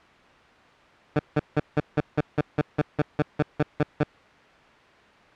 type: tone bursts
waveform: 15% pulse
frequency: 149.3 Hz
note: D3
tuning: 29 cents sharp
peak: -12 dBFS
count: 15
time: 1.16-4.035 s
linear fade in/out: 2 ms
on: 33 ms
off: 170 ms
effects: white hiss -52 dBFS RMS until 5.35 s + low-pass 2000 Hz 12 dB/octave